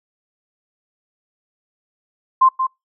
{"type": "tone with echo", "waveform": "sine", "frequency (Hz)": 1046.5, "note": "C6", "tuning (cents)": 0, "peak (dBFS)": -8, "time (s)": [2.41, 2.49], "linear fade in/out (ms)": 10, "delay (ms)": 180, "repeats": 1, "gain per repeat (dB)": -8, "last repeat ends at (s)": 2.67, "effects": ["noise-tail reverb RT60 0.2 s tail -26 dB re dry"]}